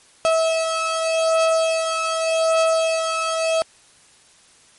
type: beating tone pair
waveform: 35% pulse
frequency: 649 / 649.85 Hz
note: E5 / E5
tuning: -27 / -25 cents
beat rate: 0.85 Hz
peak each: -17 / -21 dBFS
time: 0.25-3.62 s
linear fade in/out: 0 ms
effects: white hiss -52 dBFS RMS until 4.78 s + MP3 48 kbps